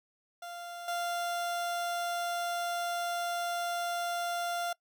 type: tone with level steps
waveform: 30% pulse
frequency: 695 Hz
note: F5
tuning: 9 cents flat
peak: -38 / -29 dBFS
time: 0.42-4.73 s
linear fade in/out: 5 ms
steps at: 0.88 s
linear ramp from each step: 2 ms
effects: noise-tail reverb RT60 0.1 s tail -23 dB re dry

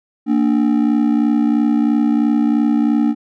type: ring-modulated tone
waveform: triangle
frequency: 261.6 Hz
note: C4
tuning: in tune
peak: -7 dBFS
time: 0.26-3.15 s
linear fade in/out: 50 ms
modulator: 31.5 Hz
effects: none

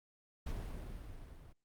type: noise with level ramp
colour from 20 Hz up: brown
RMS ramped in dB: -39 to -55 dBFS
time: 0.46-1.53 s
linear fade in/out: 10 ms
effects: Opus 48 kbps

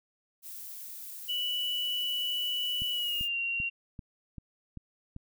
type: noise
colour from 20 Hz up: violet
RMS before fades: -43 dBFS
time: 0.42-3.29 s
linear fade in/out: 50 ms
type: tone with pitch glide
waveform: sine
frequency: 2955 to 2757 Hz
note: F#7 to F7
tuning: -3 to -23 cents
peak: -29 dBFS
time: 1.28-3.7 s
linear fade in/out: 20 ms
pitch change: -120 cents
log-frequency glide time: 2.91-3.38 s
type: click train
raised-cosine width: 5 ms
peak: -29 dBFS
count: 7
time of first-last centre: 2.82-5.164 s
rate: 2.56 Hz
effects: none

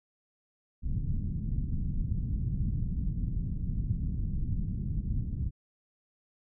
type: low-pass noise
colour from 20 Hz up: pink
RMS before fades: -31 dBFS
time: 0.82-5.51 s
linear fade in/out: 50 ms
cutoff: 190 Hz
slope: 24 dB/octave
effects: none

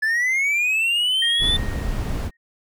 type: linear sweep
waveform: triangle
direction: up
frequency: 1718 to 3562 Hz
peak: -16 dBFS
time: 0.02-1.57 s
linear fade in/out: 10 ms
type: tone with exponential decay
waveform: sine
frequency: 1864.7 Hz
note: A#6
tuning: in tune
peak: -22 dBFS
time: 1.22-2.37 s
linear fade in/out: 5 ms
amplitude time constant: 250 ms
type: noise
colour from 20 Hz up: brown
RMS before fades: -24 dBFS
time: 1.39-2.31 s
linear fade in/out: 50 ms
effects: none

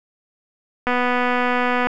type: click train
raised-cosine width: 0.5 ms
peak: -6 dBFS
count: 248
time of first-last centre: 0.87-1.87 s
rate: 247 Hz
effects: none

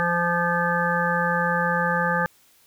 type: harmonic tone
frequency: 172.8 Hz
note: F3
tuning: 18 cents flat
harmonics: 1 / 3 / 5 / 7 / 9 / 10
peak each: -27 / -27 / -27 / -27 / -27 / -27 dBFS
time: 0-2.26 s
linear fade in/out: 0 ms
effects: white hiss -58 dBFS RMS until 2.66 s

